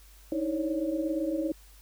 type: tone cluster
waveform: sine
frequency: 303.3 / 320.9 / 545 / 573 Hz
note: D#4 / E4 / C#5 / D5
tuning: -44 / -46 / -29 / -43 cents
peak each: -36 / -29 / -34 / -37 dBFS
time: 0.32-1.52 s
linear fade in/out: 2 ms
effects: added 50 Hz sine -52 dBFS peak until 1.81 s + white hiss -58 dBFS RMS until 1.81 s